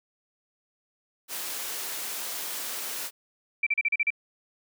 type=noise; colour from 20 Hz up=white; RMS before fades=-34 dBFS; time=1.28-3.11 s; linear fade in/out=50 ms
type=tone bursts; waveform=sine; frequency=2337 Hz; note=D7; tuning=9 cents flat; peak=-21 dBFS; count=7; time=3.63-4.104 s; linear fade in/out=5 ms; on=36 ms; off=37 ms
effects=high-pass 300 Hz 12 dB/octave